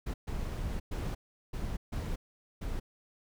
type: noise bursts at uneven times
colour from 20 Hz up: brown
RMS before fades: -35 dBFS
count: 6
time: 0.06-0.14 / 0.27-0.8 / 0.91-1.15 / 1.53-1.77 / 1.92-2.16 / 2.61-2.8 s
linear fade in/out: 10 ms
effects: none